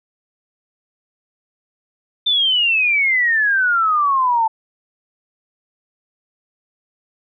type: exponential sweep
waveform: sine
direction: down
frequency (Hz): 3589 to 877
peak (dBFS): -13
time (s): 2.26-4.48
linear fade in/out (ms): 10
effects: none